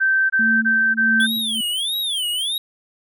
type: tone bursts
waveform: sine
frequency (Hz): 1554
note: G6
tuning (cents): -16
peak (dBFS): -14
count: 4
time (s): 0-1.269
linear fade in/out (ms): 20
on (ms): 300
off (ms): 23
type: tone with tremolo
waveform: sine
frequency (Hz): 223.6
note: A3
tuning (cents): +28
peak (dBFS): -20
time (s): 0.39-1.61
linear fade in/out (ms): 5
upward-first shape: sine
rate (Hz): 1.6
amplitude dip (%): 70
type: tone with vibrato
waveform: square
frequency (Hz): 3322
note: G#7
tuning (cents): 0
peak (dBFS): -21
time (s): 1.2-2.58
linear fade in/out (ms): 2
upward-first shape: sine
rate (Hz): 1.6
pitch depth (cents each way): 250
effects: none